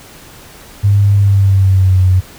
sine tone with pitch glide, 100.9 to 92.53 Hz, G#2 to F#2, -49 to +1 cents, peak -6 dBFS, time 0.83-2.21 s, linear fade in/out 20 ms, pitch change -150 cents, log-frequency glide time 1.15-2.01 s, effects pink hiss -37 dBFS RMS until 2.38 s

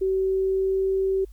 sine tone with pitch glide, 380.9 to 383.8 Hz, G4 to G4, -50 to -37 cents, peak -20 dBFS, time 0.01-1.25 s, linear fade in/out 10 ms, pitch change +13 cents, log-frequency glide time 0.18-0.91 s, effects added 50 Hz sine -41 dBFS peak until 1.32 s + white hiss -65 dBFS RMS until 1.32 s

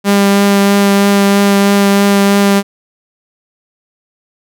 sawtooth tone with vibrato, 199.9 Hz, G3, 34 cents sharp, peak -3 dBFS, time 0.04-2.63 s, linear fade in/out 50 ms, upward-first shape triangle, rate 3.1 Hz, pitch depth 12 cents each way, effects none

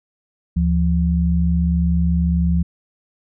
sine tone pair together, 73.92 / 172.2 Hz, D2 / F3, +12 / -24 cents, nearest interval octave + minor third, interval 1464 cents, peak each -17 dBFS, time 0.56-2.63 s, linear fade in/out 10 ms, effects none

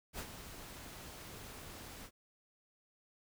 pink noise with ADSR envelope, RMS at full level -42 dBFS, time 0.13-2.11 s, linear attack 57 ms, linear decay 68 ms, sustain -8 dB, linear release 66 ms, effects none

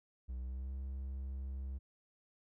triangle tone with pitch glide, 62.5 to 66.6 Hz, B1 to C2, +21 to +31 cents, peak -37 dBFS, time 0.28-1.79 s, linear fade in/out 20 ms, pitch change +110 cents, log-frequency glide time 0.39-0.73 s, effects none

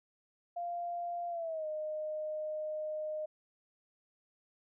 sine tone with pitch glide, 695 to 615.6 Hz, F5 to D#5, -9 to -19 cents, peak -35 dBFS, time 0.56-3.26 s, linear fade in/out 10 ms, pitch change -210 cents, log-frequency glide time 1.29-1.67 s, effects none

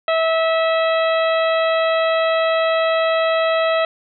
harmonic tone, 650 Hz, E5, 24 cents flat, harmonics 1 / 2 / 3 / 4 / 5 / 6, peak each -16 / -22 / -26 / -28 / -30 / -32 dBFS, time 0.08-3.85 s, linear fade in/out 2 ms, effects none

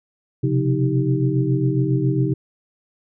sine tone cluster, 127.3 / 134.6 / 178.5 / 314.8 / 392.6 Hz, C3 / C3 / F3 / D#4 / G4, -47 / +49 / +38 / +20 / +3 cents, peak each -24 / -19 / -28 / -23 / -26 dBFS, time 0.43-2.34 s, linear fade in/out 10 ms, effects none

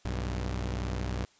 sawtooth tone pair together, 61.74 / 98.01 Hz, B1 / G2, 0 / 0 cents, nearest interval minor sixth, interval 800 cents, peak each -28 / -32 dBFS, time 0.05-1.25 s, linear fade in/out 0 ms, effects white hiss -63 dBFS RMS until 1.39 s + resampled to 16000 Hz

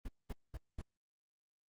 brown noise bursts, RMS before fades -41 dBFS, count 4, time 0.05-0.816 s, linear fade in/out 5 ms, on 34 ms, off 210 ms, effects Opus 24 kbps

